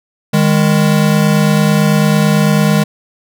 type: tone pair together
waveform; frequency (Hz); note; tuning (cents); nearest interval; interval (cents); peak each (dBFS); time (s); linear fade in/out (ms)
square; 155.56 / 204.6; D#3 / G#3; 0 / -26; perfect fourth; 474; -12; 0.33-2.84; 10
effects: none